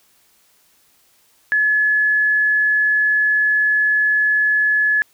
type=tone; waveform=sine; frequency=1708 Hz; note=G#6; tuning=48 cents sharp; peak=-13 dBFS; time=1.52-5.02 s; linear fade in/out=0 ms; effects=white hiss -57 dBFS RMS until 5.13 s